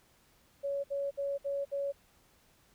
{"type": "tone bursts", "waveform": "sine", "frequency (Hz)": 560, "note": "C#5", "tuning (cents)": 18, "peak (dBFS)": -31, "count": 5, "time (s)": [0.63, 1.924], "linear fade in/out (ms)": 20, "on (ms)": 210, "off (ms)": 61, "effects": ["pink hiss -66 dBFS RMS until 2.74 s"]}